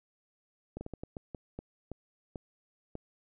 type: slowing click train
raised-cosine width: 2 ms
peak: -26 dBFS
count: 11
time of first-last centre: 0.77-2.954 s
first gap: 40 ms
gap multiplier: 1.35
effects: none